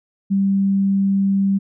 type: tone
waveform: sine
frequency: 196 Hz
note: G3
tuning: in tune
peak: -14 dBFS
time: 0.3-1.59 s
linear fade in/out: 20 ms
effects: none